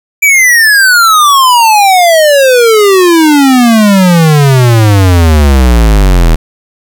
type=exponential sweep; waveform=square; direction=down; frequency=2349 to 39.21 Hz; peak=-3 dBFS; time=0.22-6.36 s; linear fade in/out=10 ms; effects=none